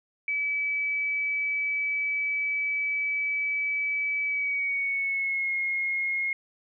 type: tone with pitch glide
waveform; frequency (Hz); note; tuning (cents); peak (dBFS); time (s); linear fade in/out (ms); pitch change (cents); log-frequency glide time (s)
sine; 2294 to 2153; D7 to C7; -41 to +49; -25; 0.28-6.33; 2; -110; 4.25-5.54
effects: none